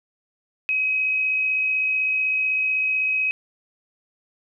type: tone with amplitude modulation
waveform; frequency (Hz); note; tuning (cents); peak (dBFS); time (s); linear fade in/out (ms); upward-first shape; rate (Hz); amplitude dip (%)
sine; 2538; D#7; +34; -18; 0.69-3.31; 0; sine; 55.9; 25
effects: none